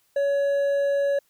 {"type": "tone with hard clipping", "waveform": "triangle", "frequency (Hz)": 562, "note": "C#5", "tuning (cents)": 24, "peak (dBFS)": -21, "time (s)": [0.16, 1.19], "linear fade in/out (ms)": 5, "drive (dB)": 7, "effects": ["white hiss -66 dBFS RMS until 1.29 s"]}